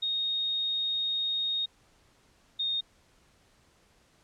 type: tone pair in turn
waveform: sine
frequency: 3720 / 3692 Hz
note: A#7 / A#7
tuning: -4 / -17 cents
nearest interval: unison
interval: 13 cents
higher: first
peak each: -27 dBFS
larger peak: neither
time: 0.02-1.66 / 2.59-2.81 s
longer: first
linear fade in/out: 10 ms
effects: pink hiss -64 dBFS RMS until 4.23 s + low-pass 9000 Hz 12 dB/octave